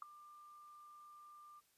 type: tone with ADSR envelope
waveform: sine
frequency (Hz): 1192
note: D6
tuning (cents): +25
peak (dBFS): -38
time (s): 0.02-1.61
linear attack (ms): 3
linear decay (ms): 6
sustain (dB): -18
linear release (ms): 26
effects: white hiss -75 dBFS RMS until 1.77 s + resampled to 32000 Hz